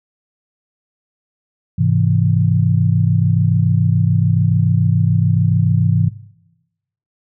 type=chord; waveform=sine; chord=Ab augmented; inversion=none; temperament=equal; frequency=103.83 / 130.81 / 164.81 Hz; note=Ab2 / C3 / E3; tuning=0 / 0 / 0 cents; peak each=-16 dBFS; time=1.78-6.09 s; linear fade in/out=10 ms; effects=noise-tail reverb RT60 1.0 s tail -20 dB re dry

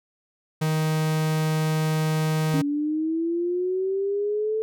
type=tone; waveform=45% pulse; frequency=156.6 Hz; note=D#3; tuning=11 cents sharp; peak=-21 dBFS; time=0.61-2.62 s; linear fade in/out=10 ms
type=linear sweep; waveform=sine; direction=up; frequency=277.2 to 440.9 Hz; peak=-22 dBFS; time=2.54-4.62 s; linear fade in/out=0 ms
effects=none

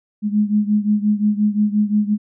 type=beating tone pair; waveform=sine; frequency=207.7 / 213.4 Hz; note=G#3 / G#3; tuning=0 / +47 cents; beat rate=5.7 Hz; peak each=-16 / -19 dBFS; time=0.22-2.18 s; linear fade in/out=50 ms; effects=none

